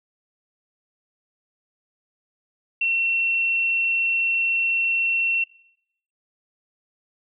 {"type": "tone", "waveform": "sine", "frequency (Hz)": 2714, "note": "E7", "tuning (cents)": 50, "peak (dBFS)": -19, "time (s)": [2.81, 5.44], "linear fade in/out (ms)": 5, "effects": ["noise-tail reverb RT60 0.7 s tail -20 dB re dry"]}